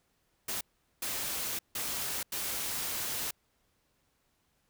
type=noise bursts at uneven times; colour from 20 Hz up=white; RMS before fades=-35 dBFS; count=4; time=0.48-0.61 / 1.02-1.59 / 1.75-2.23 / 2.32-3.31 s; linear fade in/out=5 ms; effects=pink hiss -74 dBFS RMS until 4.69 s